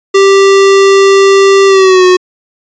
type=tone with pitch glide; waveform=square; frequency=392 to 365.7 Hz; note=G4 to F#4; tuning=0 to -20 cents; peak=-3 dBFS; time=0.14-2.17 s; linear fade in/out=10 ms; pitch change=-120 cents; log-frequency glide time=1.67-2.05 s; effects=resampled to 16000 Hz